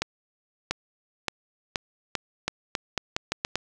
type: accelerating click train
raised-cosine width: 0.2 ms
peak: -8 dBFS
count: 12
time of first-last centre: 0.02-3.556 s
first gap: 690 ms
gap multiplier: 0.83
effects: none